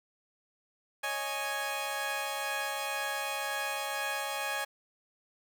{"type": "chord", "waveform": "15% pulse", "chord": "C# suspended second", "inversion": "none", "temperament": "equal", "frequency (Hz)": [554.4, 622.3, 830.6], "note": ["C#5", "D#5", "G#5"], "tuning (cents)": [0, 0, 0], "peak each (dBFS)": [-32, -34, -28], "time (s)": [1.03, 4.65], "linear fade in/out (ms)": 10, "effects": []}